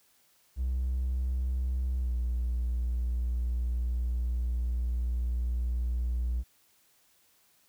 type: tone with pitch glide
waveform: triangle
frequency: 63.5 to 60.25 Hz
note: B1 to B1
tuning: +49 to -42 cents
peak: -24 dBFS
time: 0.56-6.44 s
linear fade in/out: 50 ms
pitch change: -91 cents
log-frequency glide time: 1.99-2.13 s
effects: tanh soft clip ceiling -23 dBFS + white hiss -66 dBFS RMS until 7.68 s